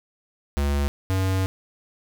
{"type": "tone pair in turn", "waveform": "square", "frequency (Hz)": [71, 94.77], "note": ["C#2", "F#2"], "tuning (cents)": [42, 42], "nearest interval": "perfect fourth", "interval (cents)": 500, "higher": "second", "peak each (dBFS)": -21, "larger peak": "neither", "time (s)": [[0.57, 0.88], [1.1, 1.46]], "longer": "second", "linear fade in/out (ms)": 0, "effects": []}